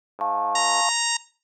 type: click train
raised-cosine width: 1 ms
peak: -20 dBFS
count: 65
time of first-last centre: 0.19-0.805 s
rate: 104 Hz
type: chord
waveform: sine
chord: F augmented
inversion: none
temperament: just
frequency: 698.5 / 873.1 / 1091.3 Hz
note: F5 / A5 / C#6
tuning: 0 / -14 / -27 cents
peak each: -26 dBFS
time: 0.21-0.89 s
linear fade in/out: 0 ms
type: harmonic tone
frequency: 932.3 Hz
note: A#5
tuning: in tune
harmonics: 1 / 2 / 3 / 4 / 5 / 6 / 7 / 8 / 9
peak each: -29 / -30 / -29 / -30 / -31 / -30 / -32 / -29 / -32 dBFS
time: 0.55-1.17 s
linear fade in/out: 5 ms
effects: noise-tail reverb RT60 0.4 s tail -19 dB re dry + high-pass 400 Hz 12 dB/octave